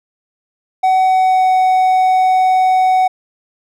triangle tone with pitch glide, 752 to 746.8 Hz, F#5 to F#5, +28 to +16 cents, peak -7 dBFS, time 0.83-3.08 s, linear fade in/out 10 ms, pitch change -12 cents, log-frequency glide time 1.02-1.51 s, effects none

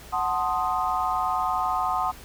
sine chord, F# diminished seventh, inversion none, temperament equal, 740 / 880 / 1046.5 / 1244.5 Hz, F#5 / A5 / C6 / Eb6, 0 / 0 / 0 / 0 cents, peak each -27 / -30 / -28 / -28 dBFS, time 0.12-2.12 s, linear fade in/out 20 ms, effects added 60 Hz sine -45 dBFS peak until 2.24 s + pink hiss -46 dBFS RMS until 2.24 s

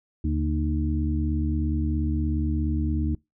harmonic tone with a mistuned harmonic, 77 Hz, D#2, 17 cents flat, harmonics 1 / 2 / 3 / 4, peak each -24 / -32 / -30 / -30 dBFS, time 0.24-3.15 s, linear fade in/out 5 ms, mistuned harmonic 2, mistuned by -86 cents, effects noise-tail reverb RT60 0.2 s tail -24 dB re dry

